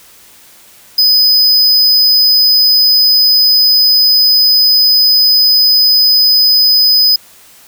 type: tone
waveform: square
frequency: 5010 Hz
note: D#8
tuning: 11 cents sharp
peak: -6 dBFS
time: 0.98-7.16 s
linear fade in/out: 5 ms
effects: white hiss -41 dBFS RMS until 7.67 s